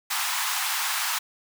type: high-pass noise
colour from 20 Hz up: pink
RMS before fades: -27 dBFS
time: 0.1-1.19 s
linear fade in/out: 10 ms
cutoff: 830 Hz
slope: 48 dB/octave
effects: none